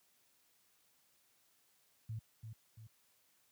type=tone with echo; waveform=sine; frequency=110.8 Hz; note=A2; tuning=13 cents sharp; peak=-39 dBFS; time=2.09-2.19 s; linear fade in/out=5 ms; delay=340 ms; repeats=2; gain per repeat=-6 dB; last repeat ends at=2.87 s; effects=white hiss -73 dBFS RMS until 3.51 s + high-pass 60 Hz 12 dB/octave